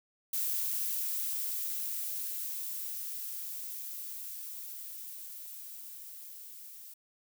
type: noise with level ramp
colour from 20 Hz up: violet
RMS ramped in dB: -32 to -49 dBFS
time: 0.33-6.94 s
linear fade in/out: 5 ms
effects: none